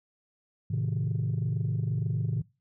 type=chord; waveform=sine; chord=A diminished; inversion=none; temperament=just; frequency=110 / 132 / 158.4 Hz; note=A2 / C3 / Eb3; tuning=0 / +16 / +31 cents; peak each=-28 / -29 / -30 dBFS; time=0.7-2.42 s; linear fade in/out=10 ms; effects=noise-tail reverb RT60 0.3 s tail -23 dB re dry + tanh soft clip ceiling -22 dBFS